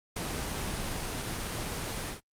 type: noise with ADSR envelope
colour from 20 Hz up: pink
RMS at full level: -31 dBFS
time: 0.16-2.21 s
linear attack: 7 ms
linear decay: 5 ms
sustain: -3 dB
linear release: 130 ms
effects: low-pass 12000 Hz 12 dB/octave + Opus 24 kbps